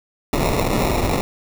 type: noise with sample-and-hold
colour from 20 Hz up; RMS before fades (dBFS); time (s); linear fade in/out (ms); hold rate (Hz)
pink; -19; 0.33-1.21; 0; 1575
effects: none